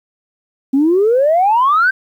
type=exponential sweep; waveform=sine; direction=up; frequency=261.6 to 1584 Hz; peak=-8 dBFS; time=0.73-1.91 s; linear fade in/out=10 ms; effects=tanh soft clip ceiling -5 dBFS + 8-bit